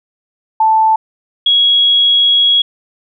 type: tone pair in turn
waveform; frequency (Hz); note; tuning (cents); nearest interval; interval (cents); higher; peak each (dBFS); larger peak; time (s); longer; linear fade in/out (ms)
sine; 880 / 3322; A5 / G#7; 0 / 0; octave + major seventh; 2300; second; -7; neither; 0.6-0.96 / 1.46-2.62; second; 5
effects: none